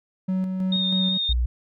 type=tone with tremolo; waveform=triangle; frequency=187.1 Hz; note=F#3; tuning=20 cents sharp; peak=-19 dBFS; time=0.28-1.18 s; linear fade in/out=10 ms; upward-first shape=square; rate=3.1 Hz; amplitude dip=35%
type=tone with vibrato; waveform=sine; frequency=3683 Hz; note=A#7; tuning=22 cents flat; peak=-22 dBFS; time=0.72-1.33 s; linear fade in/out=5 ms; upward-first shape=sine; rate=5.1 Hz; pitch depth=18 cents each way
type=tone; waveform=sine; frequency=60.5 Hz; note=B1; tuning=35 cents flat; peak=-19 dBFS; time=1.29-1.46 s; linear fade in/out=5 ms
effects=none